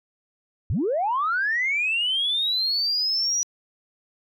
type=linear sweep; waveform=sine; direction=up; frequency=65.41 to 5860 Hz; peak=-20 dBFS; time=0.7-3.43 s; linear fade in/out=0 ms; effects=tanh soft clip ceiling -16 dBFS